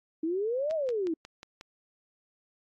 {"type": "exponential two-way sweep", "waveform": "sine", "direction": "up then down", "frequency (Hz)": [310, 659.3, 310], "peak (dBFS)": -27, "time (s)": [0.23, 1.14], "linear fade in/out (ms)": 5, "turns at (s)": 0.74}
{"type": "click train", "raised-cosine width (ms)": 0.2, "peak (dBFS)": -27, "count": 6, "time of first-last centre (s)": [0.71, 1.611], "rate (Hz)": 5.55}
{"effects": ["AAC 48 kbps"]}